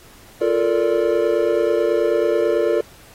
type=chord; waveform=triangle; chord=Bb major seventh; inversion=second; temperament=just; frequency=349.6 / 437 / 466.2 / 582.7 Hz; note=F4 / A4 / Bb4 / D5; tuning=+2 / -12 / 0 / -14 cents; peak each=-19 dBFS; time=0.41-2.81 s; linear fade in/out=5 ms; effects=pink hiss -47 dBFS RMS until 3.14 s + AAC 48 kbps